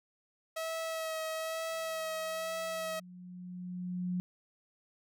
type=tone with vibrato; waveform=sawtooth; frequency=644 Hz; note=E5; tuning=41 cents flat; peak=-31 dBFS; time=0.56-3 s; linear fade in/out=10 ms; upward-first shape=sine; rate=1.1 Hz; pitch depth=17 cents each way
type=tone with exponential growth; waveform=sine; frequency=180 Hz; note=F#3; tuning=47 cents flat; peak=-30 dBFS; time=1.71-4.2 s; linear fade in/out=0 ms; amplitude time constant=540 ms
effects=none